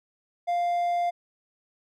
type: tone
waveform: triangle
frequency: 698.5 Hz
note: F5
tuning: in tune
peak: -21 dBFS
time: 0.47-1.11 s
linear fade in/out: 20 ms
effects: none